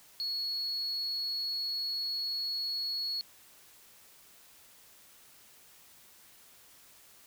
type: tone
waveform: sine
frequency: 4354 Hz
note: C#8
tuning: 32 cents flat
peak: -30 dBFS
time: 0.2-3.21 s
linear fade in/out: 0 ms
effects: tanh soft clip ceiling -29 dBFS + white hiss -58 dBFS RMS until 7.26 s